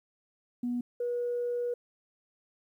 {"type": "tone pair in turn", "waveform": "sine", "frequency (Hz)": [243.6, 483.6], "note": ["B3", "B4"], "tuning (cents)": [-24, -36], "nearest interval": "octave", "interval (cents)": 1188, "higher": "second", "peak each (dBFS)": -28, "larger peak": "neither", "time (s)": [[0.63, 0.81], [1, 1.74]], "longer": "second", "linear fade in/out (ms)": 5, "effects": ["tanh soft clip ceiling -24 dBFS", "11-bit"]}